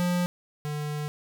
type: tone pair in turn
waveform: square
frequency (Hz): 177.2 / 149.01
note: F3 / D3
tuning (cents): +25 / +25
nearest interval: minor third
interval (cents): 300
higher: first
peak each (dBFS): -24 / -30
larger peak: first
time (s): 0-0.26 / 0.65-1.08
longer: second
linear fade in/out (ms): 0
effects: none